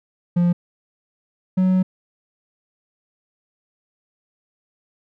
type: tone pair in turn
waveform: triangle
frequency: 174.61 / 185.77 Hz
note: F3 / F#3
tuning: 0 / +7 cents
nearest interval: minor second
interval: 107 cents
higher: second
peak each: -12 dBFS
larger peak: neither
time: 0.36-0.53 / 1.57-1.83 s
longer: second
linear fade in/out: 10 ms
effects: none